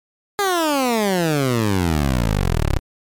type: exponential sweep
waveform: 15% pulse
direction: down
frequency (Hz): 415.3 to 31.4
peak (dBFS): -10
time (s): 0.39-2.79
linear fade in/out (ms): 0
effects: MP3 96 kbps